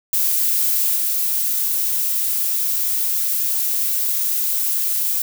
violet noise with level steps, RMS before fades -18 / -20 dBFS, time 0.13-5.22 s, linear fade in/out 2 ms, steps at 0.96 s, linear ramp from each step 5 ms, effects none

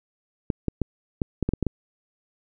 clicks, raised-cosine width 3 ms, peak -10 dBFS, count 9, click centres 0.502 / 0.683 / 0.817 / 1.218 / 1.427 / 1.49 / 1.536 / 1.627 / 1.667 s, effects none

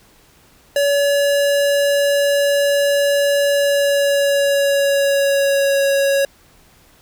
square tone with pitch glide, 568 to 554.1 Hz, C#5 to C#5, +42 to -1 cents, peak -14 dBFS, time 0.76-6.25 s, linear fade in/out 2 ms, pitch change -43 cents, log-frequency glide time 3.52-5.83 s, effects pink hiss -51 dBFS RMS until 7.01 s

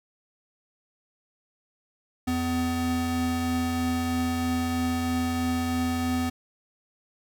square tone pair together, 85 / 251.9 Hz, F2 / B3, -46 / +34 cents, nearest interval octave + perfect fifth, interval 1880 cents, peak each -32 / -26 dBFS, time 2.27-6.3 s, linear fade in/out 10 ms, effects none

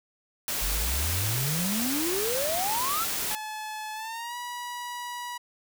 white noise, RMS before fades -30 dBFS, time 0.48-3.35 s, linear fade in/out 0 ms
triangle exponential sweep, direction up, 41.2 to 1396.9 Hz, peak -26 dBFS, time 0.61-3.05 s, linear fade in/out 20 ms
sawtooth tone with pitch glide, 860 to 970.9 Hz, A5 to B5, -40 to -30 cents, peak -30 dBFS, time 3.3-5.38 s, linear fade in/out 10 ms, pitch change +210 cents, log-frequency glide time 3.94-4.36 s
effects none

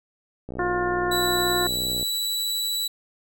click train, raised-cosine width 2 ms, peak -21 dBFS, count 97, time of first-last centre 0.49-2.028 s, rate 62.4 Hz
harmonic tone, 355.6 Hz, F4, 31 cents sharp, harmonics 1 / 2 / 3 / 4 / 5, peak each -25 / -28 / -30 / -31 / -32 dBFS, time 0.59-1.67 s, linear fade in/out 2 ms
sawtooth tone, 3939 Hz, B7, 5 cents flat, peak -21 dBFS, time 1.11-2.88 s, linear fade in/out 10 ms
effects none

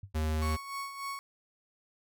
sine tone with exponential decay, 98 Hz, G2, in tune, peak -37 dBFS, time 0.03-0.13 s, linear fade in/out 5 ms, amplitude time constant 21 ms
square tone, 78 Hz, D#2, 5 cents sharp, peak -29 dBFS, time 0.14-0.57 s, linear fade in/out 20 ms
35% pulse tone with tremolo, 1108.7 Hz, C#6, in tune, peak -33 dBFS, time 0.42-1.19 s, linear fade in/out 0 ms, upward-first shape sine, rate 3.4 Hz, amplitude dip 60%
effects none

